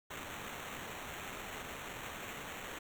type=noise with sample-and-hold; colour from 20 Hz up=violet; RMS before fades=-45 dBFS; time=0.1-2.79 s; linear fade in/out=10 ms; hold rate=4900 Hz; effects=none